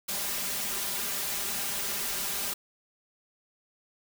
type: noise with comb filter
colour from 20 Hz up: white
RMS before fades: -32 dBFS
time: 0.08-2.54 s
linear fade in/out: 10 ms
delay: 5 ms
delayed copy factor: +1
effects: none